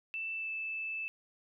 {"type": "tone with pitch glide", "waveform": "sine", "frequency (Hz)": [2655, 2631], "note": ["E7", "E7"], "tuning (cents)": [12, -4], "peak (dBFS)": -35, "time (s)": [0.14, 1.08], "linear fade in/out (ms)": 0, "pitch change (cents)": -16, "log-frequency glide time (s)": [0.34, 0.5], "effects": []}